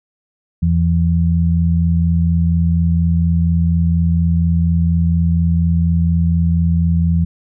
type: tone pair together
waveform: sine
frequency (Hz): 84.2 / 168.4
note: E2 / E3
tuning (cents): +37 / +37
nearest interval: octave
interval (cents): 1200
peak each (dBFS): -14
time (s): 0.62-7.25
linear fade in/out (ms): 10
effects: none